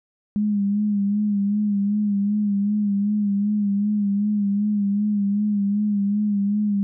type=tone with vibrato; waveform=sine; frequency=204.8 Hz; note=G#3; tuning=24 cents flat; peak=-18 dBFS; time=0.36-6.83 s; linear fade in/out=0 ms; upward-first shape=sine; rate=2.6 Hz; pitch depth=50 cents each way; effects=none